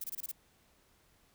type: noise bursts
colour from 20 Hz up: violet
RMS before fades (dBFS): -39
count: 6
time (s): 0.01-0.316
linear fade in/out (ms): 5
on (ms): 31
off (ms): 24
effects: pink hiss -68 dBFS RMS until 1.34 s